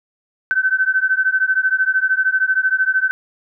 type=beating tone pair; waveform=sine; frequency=1523 / 1536 Hz; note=F#6 / G6; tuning=+50 / -36 cents; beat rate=13 Hz; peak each=-17 dBFS; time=0.51-3.11 s; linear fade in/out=0 ms; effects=none